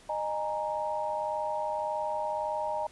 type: chord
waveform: sine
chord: D# suspended fourth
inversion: none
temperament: equal with one note detuned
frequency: 613 / 830.6 / 932.3 Hz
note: D#5 / G#5 / A#5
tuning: -26 / 0 / 0 cents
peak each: -33 / -35 / -33 dBFS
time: 0.09-2.87 s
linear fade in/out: 5 ms
effects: pink hiss -56 dBFS RMS until 2.91 s + resampled to 24000 Hz